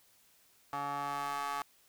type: ring-modulated tone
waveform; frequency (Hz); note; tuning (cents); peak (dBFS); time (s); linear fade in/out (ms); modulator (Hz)
30% pulse; 142.2; C#3; +45; -29; 0.73-1.62; 2; 995
effects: white hiss -66 dBFS RMS until 1.88 s